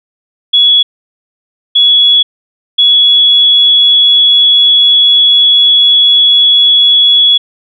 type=tone bursts at uneven times; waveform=sine; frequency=3374 Hz; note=G#7; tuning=27 cents sharp; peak=-3 dBFS; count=3; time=0.53-0.83 / 1.75-2.23 / 2.78-7.38 s; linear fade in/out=10 ms; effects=none